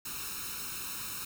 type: noise with comb filter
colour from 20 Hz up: white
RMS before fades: -39 dBFS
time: 0.05-1.25 s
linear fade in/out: 5 ms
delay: 0.75 ms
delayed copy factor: +0.85
effects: none